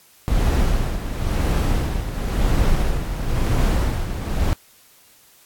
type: noise with tremolo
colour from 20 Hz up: brown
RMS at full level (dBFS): -17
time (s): 0.28-4.53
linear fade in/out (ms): 0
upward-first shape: sine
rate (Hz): 0.97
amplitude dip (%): 60
effects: white hiss -52 dBFS RMS until 5.45 s + AAC 64 kbps